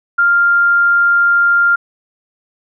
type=tone; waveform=sine; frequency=1396.9 Hz; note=F6; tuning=in tune; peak=-8 dBFS; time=0.18-1.76 s; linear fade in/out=10 ms; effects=none